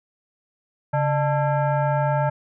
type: tone with frequency modulation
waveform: sine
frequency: 139.9 Hz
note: C#3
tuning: 16 cents sharp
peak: -18 dBFS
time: 0.93-2.3 s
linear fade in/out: 10 ms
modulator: 743 Hz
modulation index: 1.2
effects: none